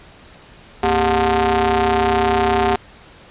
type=ring-modulated tone; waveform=sawtooth; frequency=164.81 Hz; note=E3; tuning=in tune; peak=-7 dBFS; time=0.83-2.76 s; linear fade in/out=5 ms; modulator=561 Hz; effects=pink hiss -44 dBFS RMS until 3.3 s + resampled to 8000 Hz